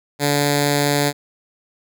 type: tone with notch filter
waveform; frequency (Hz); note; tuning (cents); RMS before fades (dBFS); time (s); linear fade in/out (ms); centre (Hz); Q
5% pulse; 144.2; D3; -31; -18; 0.19-1.13; 50; 1200; 0.94
effects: none